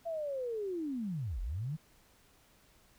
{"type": "linear two-way sweep", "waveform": "sine", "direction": "down then up", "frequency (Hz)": [682, 38.89, 164.9], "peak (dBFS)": -34, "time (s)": [0.05, 1.77], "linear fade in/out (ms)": 20, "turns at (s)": 1.41, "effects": ["pink hiss -65 dBFS RMS until 2.98 s"]}